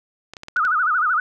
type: clicks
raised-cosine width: 0.2 ms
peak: -18 dBFS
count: 6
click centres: 0.336 / 0.368 / 0.434 / 0.484 / 0.567 / 0.651 s
type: tone with vibrato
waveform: sine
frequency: 1351 Hz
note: E6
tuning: 42 cents sharp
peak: -16 dBFS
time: 0.56-1.2 s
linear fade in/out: 2 ms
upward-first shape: sine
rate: 13 Hz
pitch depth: 190 cents each way
effects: none